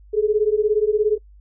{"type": "beating tone pair", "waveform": "sine", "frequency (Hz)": [415.3, 432.3], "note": ["G#4", "A4"], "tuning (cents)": [0, -31], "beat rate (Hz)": 17, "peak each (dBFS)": [-19, -18], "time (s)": [0.13, 1.18], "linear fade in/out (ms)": 20, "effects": ["noise-tail reverb RT60 0.1 s tail -24 dB re dry", "added 50 Hz sine -44 dBFS peak until 1.4 s"]}